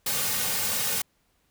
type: noise with comb filter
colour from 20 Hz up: white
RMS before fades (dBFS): -27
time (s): 0.06-1.02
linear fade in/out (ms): 5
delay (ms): 3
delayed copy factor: -0.9
effects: pink hiss -69 dBFS RMS until 1.5 s